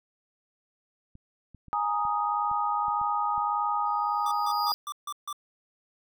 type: clicks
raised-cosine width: 5 ms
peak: -36 dBFS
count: 8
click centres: 1.154 / 1.547 / 1.683 / 2.052 / 2.514 / 2.883 / 3.014 / 3.379 s
type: chord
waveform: sine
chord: Ab suspended second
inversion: none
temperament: equal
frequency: 830.6 / 932.3 / 1244.5 Hz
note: Ab5 / Bb5 / Eb6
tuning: 0 / 0 / 0 cents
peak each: -29 / -31 / -28 dBFS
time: 1.73-4.72 s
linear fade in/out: 0 ms
type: tone with exponential growth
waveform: square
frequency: 4863 Hz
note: D#8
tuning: 40 cents flat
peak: -28 dBFS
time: 3.86-4.74 s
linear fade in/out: 0 ms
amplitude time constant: 190 ms
type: tone bursts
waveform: square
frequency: 1174.7 Hz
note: D6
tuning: in tune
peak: -33 dBFS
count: 6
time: 4.26-5.328 s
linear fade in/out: 2 ms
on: 53 ms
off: 150 ms
effects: none